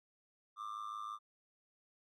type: tone with amplitude modulation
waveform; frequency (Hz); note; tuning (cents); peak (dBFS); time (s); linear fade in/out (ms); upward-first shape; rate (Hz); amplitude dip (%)
triangle; 1190; D6; +22; -36; 0.56-1.19; 50; sine; 106; 80
effects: none